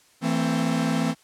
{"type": "chord", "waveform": "45% pulse", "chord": "A minor", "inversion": "second", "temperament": "equal with one note detuned", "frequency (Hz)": [164.81, 224.6, 261.6], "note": ["E3", "A3", "C4"], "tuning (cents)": [0, 36, 0], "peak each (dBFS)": -26, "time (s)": [0.21, 1.15], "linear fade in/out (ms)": 50, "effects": ["white hiss -58 dBFS RMS until 1.23 s", "low-pass 10000 Hz 12 dB/octave"]}